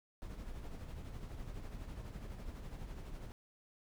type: noise with tremolo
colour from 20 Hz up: brown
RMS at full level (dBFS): -44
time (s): 0.22-3.32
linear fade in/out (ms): 0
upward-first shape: sine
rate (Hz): 12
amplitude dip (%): 45
effects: none